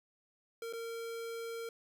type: tone with dropouts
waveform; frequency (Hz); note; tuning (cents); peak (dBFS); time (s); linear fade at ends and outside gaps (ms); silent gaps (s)
square; 460; A#4; -23; -40; 0.62-1.69; 2; 0.727-0.734
effects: none